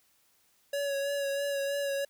square tone with vibrato, 561 Hz, C#5, 21 cents sharp, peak -30 dBFS, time 0.73-2.05 s, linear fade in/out 5 ms, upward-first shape sine, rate 3.1 Hz, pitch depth 24 cents each way, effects white hiss -68 dBFS RMS until 2.09 s

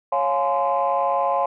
sine tone cluster, 552 / 701 / 841 / 1035 Hz, C#5 / F5 / G#5 / C6, -7 / +6 / +22 / -19 cents, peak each -23 dBFS, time 0.12-1.46 s, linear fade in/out 5 ms, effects tanh soft clip ceiling -11 dBFS

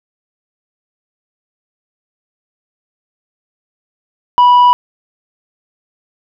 sine tone with tanh clipping, 981 Hz, B5, 12 cents flat, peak -5 dBFS, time 4.38-4.73 s, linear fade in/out 0 ms, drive 3 dB, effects none

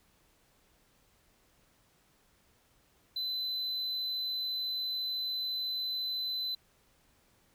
triangle tone, 4027 Hz, B7, 33 cents sharp, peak -31 dBFS, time 3.16-6.55 s, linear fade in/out 5 ms, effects pink hiss -68 dBFS RMS until 7.54 s

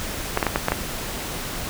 clicks, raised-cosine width 0.5 ms, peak -4 dBFS, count 6, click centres 0.374 / 0.428 / 0.467 / 0.559 / 0.684 / 0.72 s, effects pink hiss -30 dBFS RMS until 1.69 s

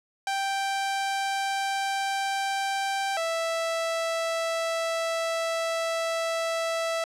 sawtooth tone pair in turn, 784 / 659.3 Hz, G5 / E5, 0 / 0 cents, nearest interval minor third, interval 300 cents, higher first, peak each -22 dBFS, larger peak neither, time 0.27-3.17 / 3.17-7.04 s, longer second, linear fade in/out 2 ms, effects low-pass 9000 Hz 12 dB/octave

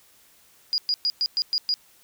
sine tone bursts, 4878 Hz, D#8, 35 cents flat, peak -20 dBFS, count 7, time 0.73-1.74 s, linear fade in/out 0 ms, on 50 ms, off 110 ms, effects white hiss -57 dBFS RMS until 2.03 s

